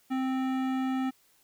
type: tone with hard clipping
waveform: sine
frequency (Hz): 261.6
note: C4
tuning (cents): 0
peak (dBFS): -29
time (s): 0.1-1.11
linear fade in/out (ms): 20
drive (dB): 16
effects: white hiss -65 dBFS RMS until 1.43 s